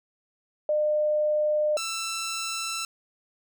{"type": "tone pair in turn", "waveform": ["sine", "10% pulse"], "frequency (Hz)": [604, 1333.4], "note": ["D5", "E6"], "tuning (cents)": [48, 19], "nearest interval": "octave + major second", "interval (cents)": 1371, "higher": "second", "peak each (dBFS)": [-21, -21], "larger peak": "neither", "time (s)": [[0.69, 1.77], [1.77, 2.85]], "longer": "neither", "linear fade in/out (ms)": 2, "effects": []}